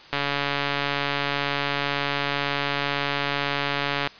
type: click train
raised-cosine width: 0.3 ms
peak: -8 dBFS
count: 561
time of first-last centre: 0.13-4.074 s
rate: 142 Hz
effects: white hiss -46 dBFS RMS until 4.19 s + resampled to 11025 Hz